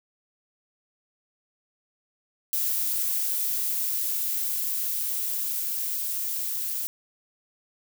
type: noise with level ramp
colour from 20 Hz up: violet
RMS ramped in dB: -26 to -30 dBFS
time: 2.53-6.87 s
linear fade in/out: 0 ms
effects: none